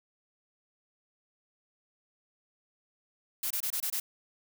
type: noise bursts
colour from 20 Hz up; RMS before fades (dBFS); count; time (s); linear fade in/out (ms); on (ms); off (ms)
blue; -32; 6; 3.43-4; 5; 75; 24
effects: none